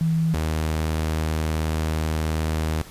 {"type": "tone pair in turn", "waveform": ["sine", "sawtooth"], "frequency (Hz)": [162.5, 78.66], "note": ["E3", "D#2"], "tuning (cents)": [-24, 19], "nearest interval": "octave + minor second", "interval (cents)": 1257, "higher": "first", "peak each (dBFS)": -18, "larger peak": "neither", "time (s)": [[0.01, 0.34], [0.34, 2.82]], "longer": "second", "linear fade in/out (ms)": 0, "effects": ["pink hiss -44 dBFS RMS until 2.9 s", "resampled to 32000 Hz"]}